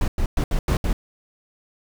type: noise bursts at uneven times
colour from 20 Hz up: brown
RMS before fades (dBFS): -20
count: 6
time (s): 0.01-0.08 / 0.18-0.26 / 0.37-0.44 / 0.51-0.59 / 0.68-0.77 / 0.84-0.93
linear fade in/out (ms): 2
effects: none